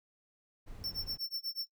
brown noise, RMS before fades -47 dBFS, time 0.66-1.18 s, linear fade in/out 20 ms
square tone with tremolo, 5410 Hz, E8, 44 cents sharp, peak -34 dBFS, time 0.84-1.67 s, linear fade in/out 0 ms, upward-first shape sine, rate 8.2 Hz, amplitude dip 100%
effects noise-tail reverb RT60 0.1 s tail -19 dB re dry

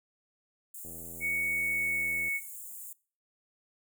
white high-pass noise, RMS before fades -44 dBFS, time 0.74-2.93 s, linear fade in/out 5 ms, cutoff 6900 Hz, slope 96 dB/octave
click train, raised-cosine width 2 ms, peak -37 dBFS, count 121, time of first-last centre 0.85-2.282 s, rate 83.8 Hz
sine tone with pitch glide, 2227 to 2213 Hz, C#7 to C#7, +7 to -3 cents, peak -28 dBFS, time 1.2-2.41 s, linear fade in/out 50 ms, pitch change -10 cents, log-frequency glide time 1.46-2.22 s
effects noise-tail reverb RT60 0.4 s tail -22 dB re dry

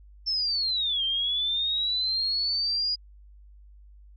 sine linear two-way sweep, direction down then up, 5360 to 3136 to 4915 Hz, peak -24 dBFS, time 0.26-2.96 s, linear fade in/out 20 ms, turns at 1.04 s, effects added 50 Hz sine -48 dBFS peak until 4.16 s

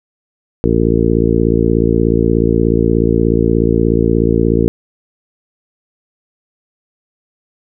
harmonic tone, 56.7 Hz, A#1, 47 cents flat, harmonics 1 / 2 / 3 / 4 / 5 / 6 / 7 / 8, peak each -18 / -18 / -18 / -18 / -18 / -18 / -18 / -18 dBFS, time 0.64-4.68 s, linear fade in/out 0 ms, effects none

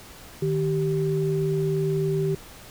sine tone pair together, 154.18 / 388.5 Hz, D#3 / G4, -15 / -16 cents, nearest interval octave + major third, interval 1599 cents, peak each -24 dBFS, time 0.42-2.35 s, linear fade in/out 5 ms, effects pink hiss -45 dBFS RMS until 2.7 s

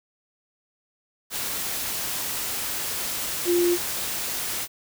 sine tone in noise, 349.2 Hz, F4, in tune, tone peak -18 dBFS, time 3.45-3.78 s, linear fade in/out 50 ms, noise white, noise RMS -29 dBFS, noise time 1.3-4.68 s, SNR +8 dB, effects none

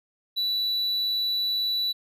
triangle tone, 3951 Hz, B7, in tune, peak -22 dBFS, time 0.36-1.93 s, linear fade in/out 20 ms, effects none

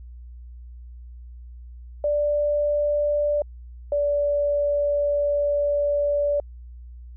sine tone pair in turn, 587.3 / 578.9 Hz, D5 / D5, 0 / -25 cents, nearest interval unison, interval 25 cents, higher first, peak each -19 dBFS, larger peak neither, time 2.04-3.42 / 3.92-6.4 s, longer second, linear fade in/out 2 ms, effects added 60 Hz sine -38 dBFS peak until 7.16 s

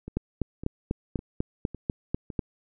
two click trains, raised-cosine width 3 ms, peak -13 / -24 dBFS, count 10 / 5, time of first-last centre 0.17-2.392 / 0.08-2.302 s, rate 4.05 / 1.8 Hz, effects none

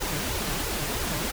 pink noise with flanger, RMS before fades -29 dBFS, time 0-1.32 s, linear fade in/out 20 ms, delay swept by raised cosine 2 to 6.8 ms, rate 3 Hz, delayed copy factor +0.95, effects none

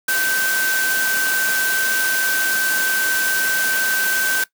sine tone in noise, 1545 Hz, G6, 26 cents flat, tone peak -18 dBFS, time 0.08-4.44 s, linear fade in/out 5 ms, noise white, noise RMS -23 dBFS, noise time 0.08-4.44 s, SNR +2 dB, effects noise-tail reverb RT60 0.1 s tail -18 dB re dry + high-pass 200 Hz 12 dB/octave

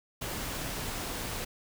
pink noise, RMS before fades -36 dBFS, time 0.21-1.45 s, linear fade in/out 10 ms, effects none

